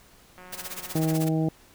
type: click train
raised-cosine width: 0.5 ms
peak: -32 dBFS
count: 142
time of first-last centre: 0.38-1.155 s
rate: 182 Hz
type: noise with tremolo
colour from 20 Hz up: white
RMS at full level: -34 dBFS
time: 0.52-1.29 s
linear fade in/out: 10 ms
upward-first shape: sine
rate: 16 Hz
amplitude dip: 85%
type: harmonic tone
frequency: 159.1 Hz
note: D#3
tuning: 39 cents sharp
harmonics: 1 / 2 / 3 / 4 / 5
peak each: -24 / -26 / -34 / -35 / -38 dBFS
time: 0.95-1.49 s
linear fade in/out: 5 ms
effects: pink hiss -55 dBFS RMS until 1.74 s